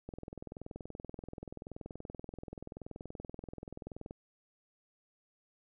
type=click train; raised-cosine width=2 ms; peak=-30 dBFS; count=85; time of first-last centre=0.09-4.109 s; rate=20.9 Hz; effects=none